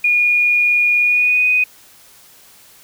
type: tone with pitch glide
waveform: sine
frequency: 2439 to 2492 Hz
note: D#7 to D#7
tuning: -35 to +2 cents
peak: -11 dBFS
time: 0.04-1.64 s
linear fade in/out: 5 ms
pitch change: +37 cents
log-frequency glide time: 1-1.48 s
effects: white hiss -46 dBFS RMS until 2.83 s